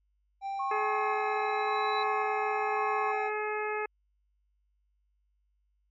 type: tone with vibrato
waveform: triangle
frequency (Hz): 784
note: G5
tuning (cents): 0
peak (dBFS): -30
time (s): 0.41-3.31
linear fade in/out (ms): 50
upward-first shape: triangle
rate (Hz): 0.97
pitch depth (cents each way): 13
type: tone with exponential growth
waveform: sine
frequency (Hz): 3951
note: B7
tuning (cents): 0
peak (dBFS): -36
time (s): 0.42-2.03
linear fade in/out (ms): 2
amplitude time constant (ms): 350
type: tone with tremolo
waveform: sine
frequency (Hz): 1089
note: C#6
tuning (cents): -31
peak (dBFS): -31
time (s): 0.59-3.12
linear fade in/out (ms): 10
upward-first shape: square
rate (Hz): 0.92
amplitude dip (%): 40
type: harmonic tone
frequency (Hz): 424.5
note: G#4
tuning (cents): +38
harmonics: 1 / 2 / 3 / 4 / 5 / 6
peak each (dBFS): -33 / -36 / -38 / -39 / -40 / -41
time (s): 0.71-3.86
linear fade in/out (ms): 5
effects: added 50 Hz sine -70 dBFS peak until 5.9 s + MP3 32 kbps